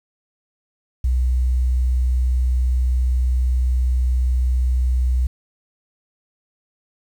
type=tone; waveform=sine; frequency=62.6 Hz; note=B1; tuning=24 cents sharp; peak=-15 dBFS; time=1.04-5.27 s; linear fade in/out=5 ms; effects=8-bit